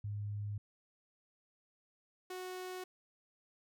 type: tone pair in turn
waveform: sine / sawtooth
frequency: 103.3 / 368.1 Hz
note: G#2 / F#4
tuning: -9 / -9 cents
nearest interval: octave + minor seventh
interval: 2200 cents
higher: second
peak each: -37 / -38 dBFS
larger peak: first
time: 0.04-0.58 / 2.3-2.84 s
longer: neither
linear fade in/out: 5 ms
effects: none